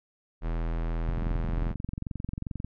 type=tone; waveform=square; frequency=41.35 Hz; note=E1; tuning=6 cents sharp; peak=-28 dBFS; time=0.41-1.75 s; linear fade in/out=50 ms
type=click train; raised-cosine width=5 ms; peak=-21 dBFS; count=36; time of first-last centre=1.09-2.646 s; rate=22.5 Hz
effects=low-pass 2000 Hz 12 dB/octave